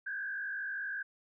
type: tone with frequency modulation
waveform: sine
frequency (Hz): 1597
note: G6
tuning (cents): +32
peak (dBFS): -35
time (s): 0.06-1.03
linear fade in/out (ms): 10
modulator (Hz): 52.6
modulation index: 1.3
effects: none